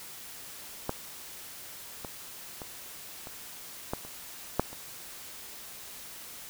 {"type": "clicks", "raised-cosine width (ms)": 1, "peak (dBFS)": [-15, -23, -25, -28, -16, -30, -9, -30], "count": 8, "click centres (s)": [0.894, 2.048, 2.618, 3.271, 3.935, 4.05, 4.596, 4.73], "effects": ["white hiss -45 dBFS RMS until 6.49 s"]}